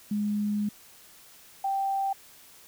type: tone pair in turn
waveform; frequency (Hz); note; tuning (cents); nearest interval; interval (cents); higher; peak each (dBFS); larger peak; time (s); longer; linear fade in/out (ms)
sine; 207.7 / 782.5; G#3 / G5; 0 / -3; octave + major seventh; 2297; second; -25; neither; 0.11-0.69 / 1.64-2.13; first; 5
effects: white hiss -53 dBFS RMS until 2.67 s